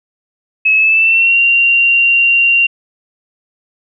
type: tone with pitch glide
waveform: sine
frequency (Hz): 2579 to 2764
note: E7 to F7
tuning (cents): -39 to -19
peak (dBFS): -7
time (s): 0.65-2.67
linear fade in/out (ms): 10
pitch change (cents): +120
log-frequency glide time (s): 0.75-1.39
effects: none